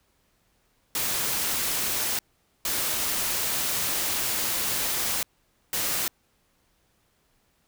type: noise bursts at uneven times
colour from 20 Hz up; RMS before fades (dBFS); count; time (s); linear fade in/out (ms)
white; -27; 3; 0.95-2.19 / 2.65-5.23 / 5.73-6.08; 2
effects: pink hiss -68 dBFS RMS until 7.67 s